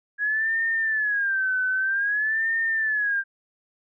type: tone with vibrato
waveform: sine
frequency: 1658 Hz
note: G#6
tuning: 3 cents flat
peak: -21 dBFS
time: 0.18-3.24 s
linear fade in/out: 50 ms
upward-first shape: sine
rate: 0.52 Hz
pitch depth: 160 cents each way
effects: none